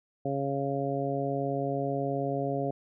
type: harmonic tone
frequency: 138.59 Hz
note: C#3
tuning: in tune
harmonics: 1 / 2 / 3 / 4 / 5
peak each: -34 / -34 / -34 / -34 / -34 dBFS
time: 0.25-2.71 s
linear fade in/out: 5 ms
effects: none